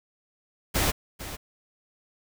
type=noise with echo; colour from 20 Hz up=pink; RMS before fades=-24 dBFS; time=0.74-0.92 s; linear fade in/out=20 ms; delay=450 ms; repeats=1; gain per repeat=-13 dB; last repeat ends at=1.37 s; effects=none